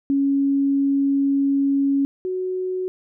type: tone pair in turn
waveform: sine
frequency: 277.2 / 370 Hz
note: C#4 / F#4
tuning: 0 / 0 cents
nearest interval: perfect fourth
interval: 500 cents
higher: second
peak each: -16 / -22 dBFS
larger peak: first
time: 0.1-2.05 / 2.25-2.88 s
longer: first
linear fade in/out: 0 ms
effects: none